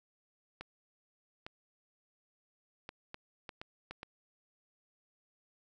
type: clicks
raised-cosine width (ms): 0.3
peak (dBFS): -27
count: 8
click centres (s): 0.61 / 1.465 / 2.891 / 3.144 / 3.492 / 3.615 / 3.91 / 4.031
effects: none